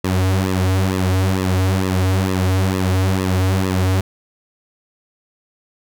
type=tone with flanger; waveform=sawtooth; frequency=93.9 Hz; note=F#2; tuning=26 cents sharp; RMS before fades=-17 dBFS; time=0.04-4.01 s; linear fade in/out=5 ms; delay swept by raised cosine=1.3 to 5.2 ms; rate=2.2 Hz; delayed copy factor=-0.95; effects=none